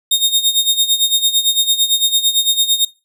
sawtooth tone with tremolo, 3700 Hz, A#7, 14 cents flat, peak -6 dBFS, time 0.11-2.85 s, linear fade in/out 5 ms, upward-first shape sine, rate 8.9 Hz, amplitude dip 80%, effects noise-tail reverb RT60 0.3 s tail -24 dB re dry

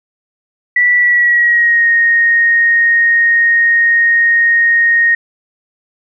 sine tone with pitch glide, 1959 to 1861.9 Hz, B6 to A#6, -15 to -3 cents, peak -7 dBFS, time 0.76-5.15 s, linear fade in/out 5 ms, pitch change -88 cents, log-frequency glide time 0.97-1.88 s, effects none

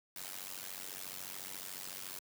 white noise with amplitude modulation, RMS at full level -41 dBFS, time 0.16-2.19 s, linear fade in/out 2 ms, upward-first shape sine, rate 94 Hz, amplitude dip 95%, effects high-pass 100 Hz 12 dB/octave

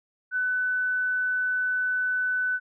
sine tone, 1500 Hz, F#6, 23 cents sharp, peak -23 dBFS, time 0.31-2.6 s, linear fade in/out 50 ms, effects none

